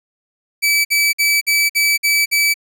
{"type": "tone bursts", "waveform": "sawtooth", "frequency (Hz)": 2302, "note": "D7", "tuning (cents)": -35, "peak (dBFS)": -9, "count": 7, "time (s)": [0.62, 2.542], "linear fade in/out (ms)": 20, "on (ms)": 230, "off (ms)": 52, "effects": []}